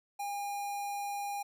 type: tone with notch filter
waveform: square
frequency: 810 Hz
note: G#5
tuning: 43 cents flat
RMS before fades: -37 dBFS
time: 0.19-1.43 s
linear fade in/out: 10 ms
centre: 3200 Hz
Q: 1.7
effects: none